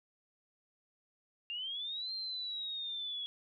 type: linear two-way sweep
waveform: sine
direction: up then down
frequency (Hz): 2767 to 4186 to 3344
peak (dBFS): -37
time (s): 1.5-3.26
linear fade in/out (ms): 0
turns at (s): 2.13
effects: none